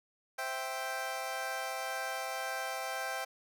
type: chord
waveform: 20% pulse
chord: C major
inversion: none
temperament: equal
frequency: 523.3 / 659.3 / 784 Hz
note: C5 / E5 / G5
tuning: 0 / 0 / 0 cents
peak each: -37 / -36 / -33 dBFS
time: 0.38-3.25 s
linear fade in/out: 10 ms
effects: none